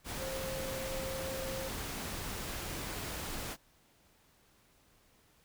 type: tone in noise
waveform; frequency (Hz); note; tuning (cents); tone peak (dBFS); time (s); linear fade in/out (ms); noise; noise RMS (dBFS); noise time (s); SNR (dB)
sine; 530; C5; +22; -39; 0.17-1.71; 50; pink; -40; 0.04-3.57; -2
effects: pink hiss -67 dBFS RMS until 5.44 s